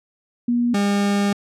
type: tone pair in turn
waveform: sine / 40% pulse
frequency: 240 / 201.8 Hz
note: B3 / G#3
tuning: -49 / -49 cents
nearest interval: minor third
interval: 300 cents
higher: first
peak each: -16 dBFS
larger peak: neither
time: 0.48-0.74 / 0.74-1.33 s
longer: second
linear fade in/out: 5 ms
effects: low-pass 9000 Hz 12 dB/octave